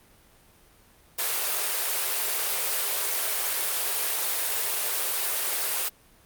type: high-pass noise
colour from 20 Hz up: white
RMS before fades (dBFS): -27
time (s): 1.18-5.89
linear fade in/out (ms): 10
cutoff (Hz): 360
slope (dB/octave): 96
effects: pink hiss -57 dBFS RMS until 6.25 s + Opus 32 kbps